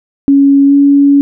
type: tone with pitch glide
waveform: sine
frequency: 278.2 to 281.9 Hz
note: C#4 to C#4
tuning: +6 to +29 cents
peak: -3 dBFS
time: 0.28-1.21 s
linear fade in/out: 0 ms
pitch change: +23 cents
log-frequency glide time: 0.66-0.74 s
effects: none